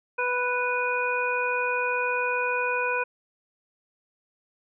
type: harmonic tone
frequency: 493.9 Hz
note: B4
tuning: in tune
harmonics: 1 / 2 / 3 / 5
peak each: -29 / -29 / -29 / -29 dBFS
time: 0.18-3.04 s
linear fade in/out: 10 ms
effects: none